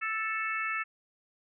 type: harmonic tone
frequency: 440 Hz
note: A4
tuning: in tune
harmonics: 3 / 4 / 5 / 6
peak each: -34 / -35 / -36 / -37 dBFS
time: 0.01-0.84 s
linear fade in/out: 20 ms
effects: none